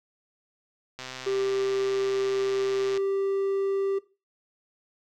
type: click train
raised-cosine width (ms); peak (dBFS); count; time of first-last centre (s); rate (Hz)
0.2; -20; 257; 0.99-2.974; 129
type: tone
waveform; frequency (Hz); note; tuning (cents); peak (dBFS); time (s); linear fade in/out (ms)
triangle; 392; G4; 0; -22; 1.26-3.99; 10
effects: noise-tail reverb RT60 0.3 s tail -18 dB re dry

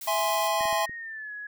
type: noise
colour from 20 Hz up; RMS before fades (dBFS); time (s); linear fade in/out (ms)
blue; -38; 0.01-0.48; 5
type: chord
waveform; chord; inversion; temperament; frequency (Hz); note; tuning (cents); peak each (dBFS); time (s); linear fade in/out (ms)
square; E augmented; none; equal; 659.3 / 830.6 / 1046.5; E5 / G#5 / B#5; 0 / 0 / 0; -29; 0.07-0.86; 10
type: tone with pitch glide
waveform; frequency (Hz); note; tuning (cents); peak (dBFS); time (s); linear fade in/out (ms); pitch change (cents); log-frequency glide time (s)
sine; 1864.7 to 1680.6; A#6 to G#6; 0 to +20; -35; 0.6-1.47; 5; -180; 0.95-1.33
type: clicks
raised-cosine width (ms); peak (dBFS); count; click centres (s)
3; -32; 4; 0.609 / 0.655 / 0.728 / 0.895
effects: none

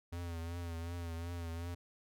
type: tone with vibrato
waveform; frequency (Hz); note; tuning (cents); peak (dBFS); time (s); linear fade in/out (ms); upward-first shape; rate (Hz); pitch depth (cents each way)
square; 84.8; E2; +50; -40; 0.12-1.75; 10; triangle; 2.7; 56
effects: none

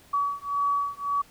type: beating tone pair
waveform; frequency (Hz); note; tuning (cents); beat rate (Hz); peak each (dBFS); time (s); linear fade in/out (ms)
sine; 1136 / 1137.8; C#6 / C#6; +42 / +45; 1.8; -27; 0.13-1.22; 10
effects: pink hiss -55 dBFS RMS until 1.3 s

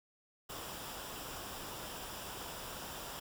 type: noise with comb filter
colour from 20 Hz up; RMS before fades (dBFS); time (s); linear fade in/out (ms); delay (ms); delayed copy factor
pink; -45; 0.49-3.2; 10; 0.47; -0.5
effects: none

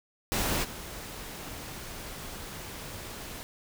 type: noise with level steps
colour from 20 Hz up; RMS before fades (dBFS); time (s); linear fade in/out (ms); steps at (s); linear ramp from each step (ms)
pink; -29 / -41; 0.32-3.43; 0; 0.63; 20
effects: none

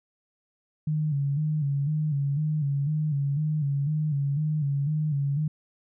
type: tone with vibrato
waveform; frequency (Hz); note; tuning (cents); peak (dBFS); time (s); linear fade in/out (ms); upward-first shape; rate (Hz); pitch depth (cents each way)
sine; 146.83; D3; 0; -23; 0.87-5.48; 5; square; 2; 76
effects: none

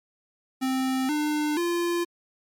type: tone with pitch steps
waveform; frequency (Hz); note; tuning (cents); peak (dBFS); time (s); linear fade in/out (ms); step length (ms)
square; 261.6 / 300.5 / 345.2; C4 / D4 / F4; 0 / +40 / -20; -24; 0.61-2.05; 20; 480
effects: MP3 96 kbps

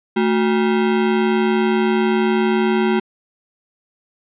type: ring-modulated tone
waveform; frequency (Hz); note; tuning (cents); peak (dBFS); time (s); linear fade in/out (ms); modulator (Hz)
square; 293.7; D4; 0; -12; 0.16-3; 10; 73.8
effects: resampled to 8000 Hz + 9-bit

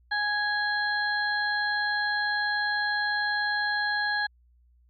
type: harmonic tone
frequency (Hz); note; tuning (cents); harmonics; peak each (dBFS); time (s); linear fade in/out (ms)
830.6; G#5; 0; 1 / 2 / 4 / 5; -31 / -26 / -43 / -34; 0.11-4.27; 10
effects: added 60 Hz sine -58 dBFS peak until 4.89 s

